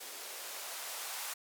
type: noise with band-pass filter sweep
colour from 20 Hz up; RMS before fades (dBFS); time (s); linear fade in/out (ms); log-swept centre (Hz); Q
violet; -43; 0-1.34; 10; 410 to 840; 1.5
effects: none